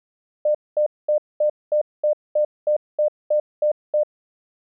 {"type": "tone bursts", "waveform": "sine", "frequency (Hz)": 601, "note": "D5", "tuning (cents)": 40, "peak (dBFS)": -15, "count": 12, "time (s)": [0.45, 4.034], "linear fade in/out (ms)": 5, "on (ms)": 97, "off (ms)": 220, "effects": []}